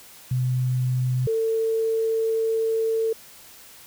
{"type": "tone pair in turn", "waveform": "sine", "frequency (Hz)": [127, 448], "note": ["B2", "A4"], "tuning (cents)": [49, 31], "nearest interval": "octave + minor seventh", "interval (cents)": 2182, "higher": "second", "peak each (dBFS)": -20, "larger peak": "neither", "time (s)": [[0.31, 1.27], [1.27, 3.13]], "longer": "second", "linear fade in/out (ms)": 5, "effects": ["white hiss -47 dBFS RMS until 3.86 s"]}